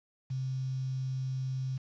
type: tone with quantisation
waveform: sine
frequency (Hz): 131.1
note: C3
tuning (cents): +4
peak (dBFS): -31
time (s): 0.3-1.78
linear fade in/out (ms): 10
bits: 9
effects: resampled to 16000 Hz